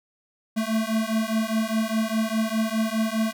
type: beating tone pair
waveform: square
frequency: 218.8 / 223.7 Hz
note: A3 / A3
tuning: -9 / +29 cents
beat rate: 4.9 Hz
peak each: -26 dBFS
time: 0.56-3.33 s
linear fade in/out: 20 ms
effects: none